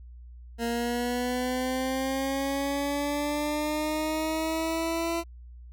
20% pulse linear sweep, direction up, 232.1 to 337.5 Hz, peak -22 dBFS, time 0.58-5.24 s, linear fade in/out 50 ms, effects added 60 Hz sine -43 dBFS peak until 5.72 s

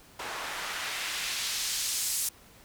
white noise with band-pass filter sweep, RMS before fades -33 dBFS, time 0.19-2.29 s, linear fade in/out 5 ms, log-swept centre 850 to 9100 Hz, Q 0.86, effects pink hiss -55 dBFS RMS until 2.64 s

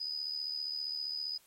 sine tone with amplitude modulation, 4981 Hz, D#8, 1 cent sharp, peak -32 dBFS, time 0-1.38 s, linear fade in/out 10 ms, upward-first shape sine, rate 75.1 Hz, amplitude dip 65%, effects white hiss -65 dBFS RMS until 1.46 s + AAC 48 kbps

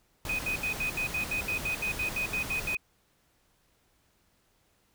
pink noise, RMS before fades -38 dBFS, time 0.25-2.75 s, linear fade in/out 2 ms
sine tone bursts, 2500 Hz, D#7, 8 cents sharp, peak -28 dBFS, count 15, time 0.29-2.77 s, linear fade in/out 5 ms, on 100 ms, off 70 ms
effects pink hiss -69 dBFS RMS until 4.94 s

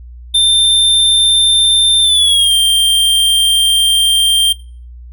square tone with pitch glide, 3583 to 3174 Hz, A7 to G7, +31 to +21 cents, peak -8 dBFS, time 0.34-4.53 s, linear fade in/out 10 ms, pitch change -210 cents, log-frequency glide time 2.02-2.53 s, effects noise-tail reverb RT60 0.4 s tail -19 dB re dry + added 60 Hz sine -30 dBFS peak until 5.12 s

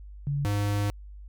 sine / square tone pair in turn, 142.4 / 102.36 Hz, C#3 / G#2, +47 / -25 cents, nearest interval tritone, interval 572 cents, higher first, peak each -25 dBFS, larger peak neither, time 0.27-0.45 / 0.45-0.9 s, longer second, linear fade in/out 0 ms, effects added 50 Hz sine -41 dBFS peak until 1.28 s

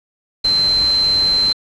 sine tone in noise, 4100 Hz, C8, 36 cents flat, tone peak -12 dBFS, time 0.44-1.53 s, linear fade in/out 10 ms, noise pink, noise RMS -29 dBFS, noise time 0.44-1.53 s, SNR +14 dB, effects low-pass 8000 Hz 12 dB/octave

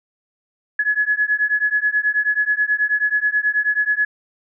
sine beating tone pair, 1691 / 1700.3 Hz, G#6 / G#6, +31 / +40 cents, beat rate 9.3 Hz, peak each -19 dBFS, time 0.79-4.05 s, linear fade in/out 5 ms, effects none

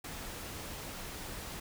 pink noise, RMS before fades -43 dBFS, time 0.04-1.6 s, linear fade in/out 5 ms, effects none

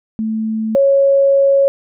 sine tone pair in turn, 220 / 551.8 Hz, A3 / C#5, 0 / -8 cents, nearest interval octave + major third, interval 1592 cents, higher second, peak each -16 / -8 dBFS, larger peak second, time 0.19-0.75 / 0.75-1.68 s, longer second, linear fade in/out 0 ms, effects none

